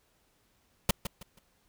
pink noise with echo, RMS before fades -22 dBFS, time 0.89-0.91 s, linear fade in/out 5 ms, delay 160 ms, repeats 3, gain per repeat -11 dB, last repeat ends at 1.39 s, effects pink hiss -70 dBFS RMS until 1.68 s

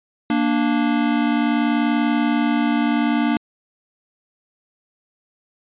square tone pair together, 233.1 / 293.7 Hz, A#3 / D4, 0 / 0 cents, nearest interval major third, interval 400 cents, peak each -20 dBFS, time 0.3-3.37 s, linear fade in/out 2 ms, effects resampled to 8000 Hz

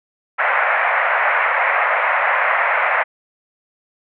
white band-pass noise, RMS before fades -17 dBFS, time 0.38-3.04 s, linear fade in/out 20 ms, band 560 to 2200 Hz, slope 48 dB/octave, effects none

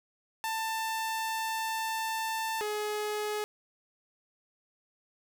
sawtooth tone pair in turn, 890 / 421.4 Hz, A5 / G#4, +20 / +25 cents, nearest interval octave + minor second, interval 1295 cents, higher first, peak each -27 dBFS, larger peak neither, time 0.44-2.61 / 2.61-3.44 s, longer first, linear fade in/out 0 ms, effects none

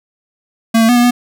square tone with pitch steps, 226.9 / 224.9 / 244.3 / 241.1 / 244.4 Hz, A#3 / A3 / B3 / B3 / B3, -47 / +38 / -19 / -41 / -18 cents, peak -8 dBFS, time 0.74-1.11 s, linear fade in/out 10 ms, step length 74 ms, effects none

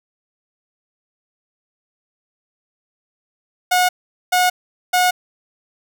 sawtooth tone bursts, 726 Hz, F#5, 33 cents flat, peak -9 dBFS, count 3, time 3.71-5.11 s, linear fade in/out 10 ms, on 180 ms, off 430 ms, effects none

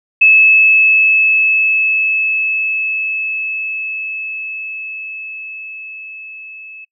sine tone with level ramp, 2601 Hz, E7, 24 cents flat, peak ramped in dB -4 to -31 dBFS, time 0.21-6.85 s, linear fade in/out 10 ms, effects noise-tail reverb RT60 0.1 s tail -23 dB re dry

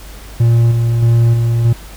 triangle tone with tremolo, 116.8 Hz, A#2, 4 cents sharp, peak -5 dBFS, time 0.4-1.73 s, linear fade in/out 5 ms, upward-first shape square, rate 1.6 Hz, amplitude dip 35%, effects added 50 Hz sine -32 dBFS peak until 1.96 s + pink hiss -37 dBFS RMS until 1.96 s

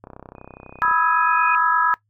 click train, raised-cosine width 1 ms, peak -24 dBFS, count 29, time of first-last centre 0.04-0.912 s, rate 32.1 Hz
sine tone with exponential growth, 2489 Hz, D#7, in tune, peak -22 dBFS, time 0.35-1.55 s, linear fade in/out 1 ms, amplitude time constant 260 ms
sine chord, E major seventh, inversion second, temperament equal with one note detuned, 987.8 / 1269.9 / 1318.5 / 1661.2 Hz, B5 / D#6 / E6 / G#6, 0 / +35 / 0 / 0 cents, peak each -21 dBFS, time 0.82-1.94 s, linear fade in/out 0 ms
effects noise-tail reverb RT60 0.1 s tail -19 dB re dry + added 105 Hz sine -67 dBFS peak until 2.09 s

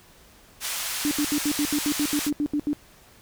white band-pass noise, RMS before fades -30 dBFS, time 0.6-2.31 s, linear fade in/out 50 ms, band 870 to 11000 Hz, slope 12 dB/octave
sine tone bursts, 294.2 Hz, D4, 3 cents sharp, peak -21 dBFS, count 13, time 1.05-2.731 s, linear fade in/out 0 ms, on 61 ms, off 74 ms
effects pink hiss -53 dBFS RMS until 3.21 s

